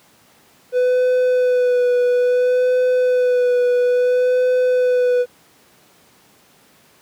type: tone with vibrato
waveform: triangle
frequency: 497.8 Hz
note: B4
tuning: 14 cents sharp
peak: -11 dBFS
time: 0.72-5.26 s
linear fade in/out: 50 ms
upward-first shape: sine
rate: 0.59 Hz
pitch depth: 21 cents each way
effects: pink hiss -52 dBFS RMS until 7.01 s + high-pass 150 Hz 12 dB/octave